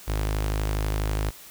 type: tone with notch filter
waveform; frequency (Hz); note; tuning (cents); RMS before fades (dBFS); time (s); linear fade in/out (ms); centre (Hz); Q
sawtooth; 52.2; G#1; +10; -26; 0.07-1.31; 20; 200; 1.9
effects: white hiss -46 dBFS RMS until 1.5 s